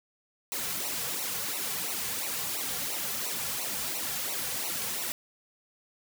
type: noise with flanger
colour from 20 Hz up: white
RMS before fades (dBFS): -33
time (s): 0.52-5.12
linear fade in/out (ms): 0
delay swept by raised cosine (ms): 0.59 to 3.29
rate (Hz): 2.9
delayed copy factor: -0.95
effects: none